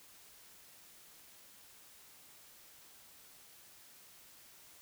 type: silence
effects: white hiss -59 dBFS RMS until 4.81 s